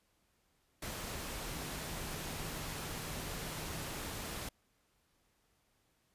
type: tone in noise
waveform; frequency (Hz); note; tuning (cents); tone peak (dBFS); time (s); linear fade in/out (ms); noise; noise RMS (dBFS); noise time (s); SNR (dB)
sine; 155.56; D#3; 0; -50; 1.55-3.88; 5; pink; -42; 0.82-4.49; -11
effects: pink hiss -75 dBFS RMS until 6.14 s + resampled to 32000 Hz